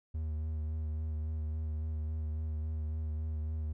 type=tone with vibrato; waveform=triangle; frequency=77.78 Hz; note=D#2; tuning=in tune; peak=-31 dBFS; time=0.14-3.73 s; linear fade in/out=10 ms; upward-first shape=sine; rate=3.6 Hz; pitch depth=25 cents each way; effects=none